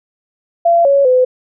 sine tone with pitch steps, 682 / 558 / 507 Hz, F5 / C#5 / B4, -41 / +11 / +45 cents, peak -7 dBFS, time 0.65-1.25 s, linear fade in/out 10 ms, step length 200 ms, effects none

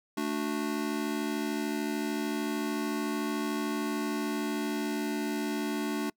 square chord, D major, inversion second, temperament just, 220.2 / 293.7 / 367.1 Hz, A3 / D4 / F#4, +2 / 0 / -14 cents, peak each -35 / -33 / -37 dBFS, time 0.17-6.1 s, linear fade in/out 5 ms, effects noise-tail reverb RT60 0.1 s tail -25 dB re dry

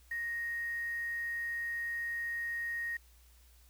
sine tone with quantisation, 1868 Hz, A#6, 3 cents sharp, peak -34 dBFS, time 0.11-2.97 s, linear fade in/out 5 ms, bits 9, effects added 60 Hz sine -59 dBFS peak until 3.69 s + white hiss -66 dBFS RMS until 3.69 s

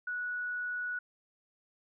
sine tone, 1469 Hz, F#6, 13 cents flat, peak -33 dBFS, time 0.07-0.99 s, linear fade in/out 5 ms, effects none

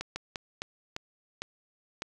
slowing click train, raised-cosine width 0.2 ms, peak -17 dBFS, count 7, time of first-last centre 0.01-2.021 s, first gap 150 ms, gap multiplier 1.32, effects none

